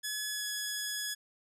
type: tone with pitch glide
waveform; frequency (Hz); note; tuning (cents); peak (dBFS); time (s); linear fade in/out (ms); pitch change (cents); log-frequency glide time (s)
10% pulse; 1700 to 1686.3; G#6 to G#6; +40 to +26; -25; 0.03-1.15; 20; -14; 0.31-0.45
effects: none